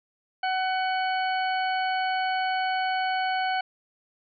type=harmonic tone with a mistuned harmonic; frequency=750 Hz; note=F#5; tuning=23 cents sharp; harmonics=1 / 2 / 3 / 4 / 6; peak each=-25 / -31 / -35 / -37 / -41 dBFS; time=0.43-3.61 s; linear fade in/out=5 ms; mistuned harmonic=6; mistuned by=-46 cents; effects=none